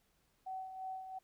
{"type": "tone with tremolo", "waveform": "sine", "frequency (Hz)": 756, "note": "F#5", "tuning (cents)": 37, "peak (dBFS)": -39, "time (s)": [0.46, 1.19], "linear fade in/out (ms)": 10, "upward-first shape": "sine", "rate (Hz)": 2.9, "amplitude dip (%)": 55, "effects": ["pink hiss -75 dBFS RMS until 1.23 s"]}